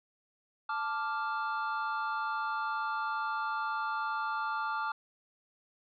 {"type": "chord", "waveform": "triangle", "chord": "D minor", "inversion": "second", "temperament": "equal", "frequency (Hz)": [880, 1174.7, 1396.9], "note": ["A5", "D6", "F6"], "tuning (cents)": [0, 0, 0], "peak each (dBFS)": -34, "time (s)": [0.69, 4.92], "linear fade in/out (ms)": 5, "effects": ["resampled to 11025 Hz"]}